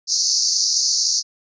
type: band-pass noise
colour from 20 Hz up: white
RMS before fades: -19 dBFS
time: 0.07-1.23 s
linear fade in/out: 50 ms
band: 4400 to 6500 Hz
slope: 96 dB/octave
effects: resampled to 16000 Hz